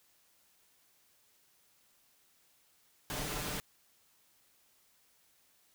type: noise with comb filter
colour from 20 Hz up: pink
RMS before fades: -38 dBFS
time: 3.1-3.6 s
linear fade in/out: 0 ms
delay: 6.7 ms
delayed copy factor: +0.55
effects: white hiss -69 dBFS RMS until 5.74 s